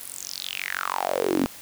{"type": "tone with high-pass filter sweep", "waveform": "sawtooth", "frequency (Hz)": 46.25, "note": "F#1", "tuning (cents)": 0, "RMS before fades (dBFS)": -28, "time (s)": [0, 1.46], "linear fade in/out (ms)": 0, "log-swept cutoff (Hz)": [12000, 240], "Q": 6.5, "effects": ["white hiss -43 dBFS RMS until 1.61 s"]}